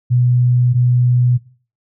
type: tone pair in turn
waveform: sine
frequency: 123.47 / 123.47 Hz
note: B2 / B2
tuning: 0 / 0 cents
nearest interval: unison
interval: 0 cents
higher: neither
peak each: -10 dBFS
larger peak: neither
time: 0.1-0.74 / 0.74-1.38 s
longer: neither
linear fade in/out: 20 ms
effects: noise-tail reverb RT60 0.4 s tail -18 dB re dry